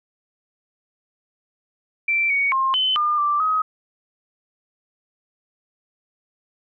sine tone with pitch steps, 2343 / 2238 / 1063 / 3045 / 1206 / 1175 / 1265 Hz, D7 / C#7 / C6 / F#7 / D6 / D6 / D#6, -5 / +16 / +27 / +49 / +46 / +1 / +28 cents, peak -17 dBFS, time 2.08-3.62 s, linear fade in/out 5 ms, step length 220 ms, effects none

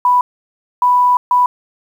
sine tone bursts at uneven times, 987.8 Hz, B5, in tune, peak -8 dBFS, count 3, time 0.05-0.21 / 0.82-1.17 / 1.31-1.46 s, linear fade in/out 2 ms, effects 7-bit

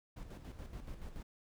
brown noise with tremolo, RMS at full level -45 dBFS, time 0.16-1.23 s, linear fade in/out 10 ms, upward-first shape square, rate 7 Hz, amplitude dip 55%, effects none

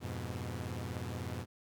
sawtooth chord, F diminished, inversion none, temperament equal, 87.31 / 103.83 / 123.47 Hz, F2 / Ab2 / Cb3, 0 / 0 / 0 cents, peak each -38 / -39 / -38 dBFS, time 0-1.46 s, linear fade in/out 50 ms, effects none

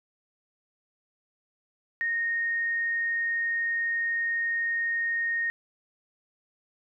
sine tone, 1854 Hz, A#6, 10 cents flat, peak -25 dBFS, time 2.01-5.5 s, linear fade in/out 0 ms, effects none

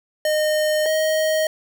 square tone pair in turn, 613 / 627 Hz, D#5 / D#5, -26 / +13 cents, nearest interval unison, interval 39 cents, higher second, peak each -18 dBFS, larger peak neither, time 0.25-0.86 / 0.86-1.47 s, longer neither, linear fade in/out 2 ms, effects none

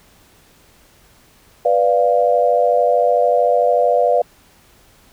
sine chord, B diminished, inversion none, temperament equal, 493.9 / 587.3 / 698.5 Hz, B4 / D5 / F5, 0 / 0 / 0 cents, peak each -16 dBFS, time 1.65-4.22 s, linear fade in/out 5 ms, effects pink hiss -51 dBFS RMS until 5.12 s

